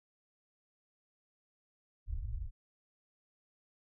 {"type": "low-pass noise", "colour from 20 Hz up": "pink", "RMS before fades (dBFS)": -38, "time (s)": [2.06, 2.51], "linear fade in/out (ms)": 50, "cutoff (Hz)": 110, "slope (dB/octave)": 96, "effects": []}